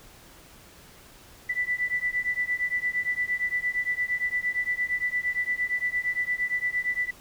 sine beating tone pair, 1975.5 / 1984.2 Hz, B6 / B6, 0 / +8 cents, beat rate 8.7 Hz, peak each -28 dBFS, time 1.49-7.11 s, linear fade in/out 10 ms, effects pink hiss -51 dBFS RMS until 7.2 s

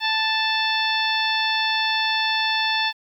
harmonic tone with a mistuned harmonic, 880 Hz, A5, in tune, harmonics 1 / 2 / 3 / 4 / 5 / 6, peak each -25 / -25 / -27 / -25 / -29 / -34 dBFS, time 0-2.93 s, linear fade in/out 50 ms, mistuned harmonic 6, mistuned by +15 cents, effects 9-bit

